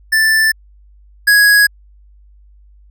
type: tone pair in turn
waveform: square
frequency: 1763 / 1664.1 Hz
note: A6 / G#6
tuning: +3 / +3 cents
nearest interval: minor second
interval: 100 cents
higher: first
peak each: -10 / -7 dBFS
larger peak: second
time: 0.12-0.52 / 1.27-1.67 s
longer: neither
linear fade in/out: 10 ms
effects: added 50 Hz sine -42 dBFS peak until 2.9 s